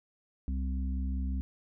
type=harmonic tone; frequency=65.41 Hz; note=C2; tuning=in tune; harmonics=1 / 3 / 4; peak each=-30 / -40 / -42 dBFS; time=0.48-1.41 s; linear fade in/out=0 ms; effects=none